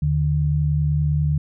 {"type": "tone pair together", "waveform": "sine", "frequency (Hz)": [79.04, 149.2], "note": ["D#2", "D3"], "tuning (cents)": [28, 28], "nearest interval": "major seventh", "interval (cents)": 1100, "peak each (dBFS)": [-22, -18], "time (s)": [0.02, 1.38], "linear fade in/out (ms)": 5, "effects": []}